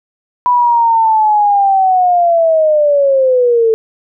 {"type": "linear sweep", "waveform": "sine", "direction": "down", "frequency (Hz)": [991, 440], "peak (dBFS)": -7, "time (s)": [0.46, 3.74], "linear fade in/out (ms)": 0, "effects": []}